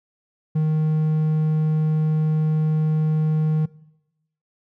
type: tone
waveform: triangle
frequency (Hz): 155.56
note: D#3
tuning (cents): 0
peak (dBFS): -15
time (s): 0.55-3.66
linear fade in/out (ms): 10
effects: noise-tail reverb RT60 0.9 s tail -21 dB re dry